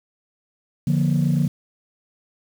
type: chord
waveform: sine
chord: Bb major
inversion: first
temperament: equal with one note detuned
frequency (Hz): 146.83 / 174.61 / 236.7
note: D3 / F3 / Bb3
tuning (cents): 0 / 0 / +27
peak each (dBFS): -18 / -20 / -23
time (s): 0.87-1.48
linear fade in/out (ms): 5
effects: tanh soft clip ceiling -11 dBFS + 7-bit